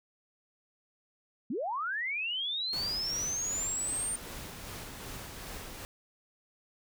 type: linear sweep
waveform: sine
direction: up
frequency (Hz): 193.9 to 9000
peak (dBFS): -31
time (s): 1.5-4.16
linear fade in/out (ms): 5
type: noise with tremolo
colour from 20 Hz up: pink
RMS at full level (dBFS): -42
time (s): 2.73-5.85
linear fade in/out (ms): 0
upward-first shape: sine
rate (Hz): 2.6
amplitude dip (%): 30
effects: none